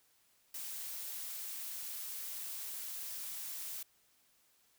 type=noise; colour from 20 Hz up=blue; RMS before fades=-43 dBFS; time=0.54-3.83 s; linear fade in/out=5 ms; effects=white hiss -71 dBFS RMS until 4.78 s